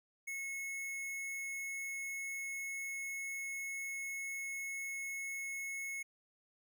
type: tone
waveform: square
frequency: 2186 Hz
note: C#7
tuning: 25 cents flat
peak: -40 dBFS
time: 0.27-6.03 s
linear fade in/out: 10 ms
effects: none